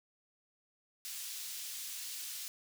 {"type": "high-pass noise", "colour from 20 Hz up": "pink", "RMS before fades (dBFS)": -43, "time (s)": [1.05, 2.48], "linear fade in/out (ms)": 0, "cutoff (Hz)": 4000, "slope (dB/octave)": 12, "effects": []}